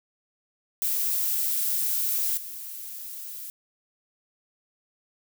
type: noise with level steps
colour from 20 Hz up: violet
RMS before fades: -26 / -38 dBFS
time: 0.82-3.5 s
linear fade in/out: 0 ms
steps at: 2.37 s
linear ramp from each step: 5 ms
effects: none